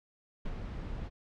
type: noise with ADSR envelope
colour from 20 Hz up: brown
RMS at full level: -35 dBFS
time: 0.45-1.1 s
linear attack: 6 ms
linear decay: 59 ms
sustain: -4 dB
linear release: 38 ms
effects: low-pass 4000 Hz 12 dB/octave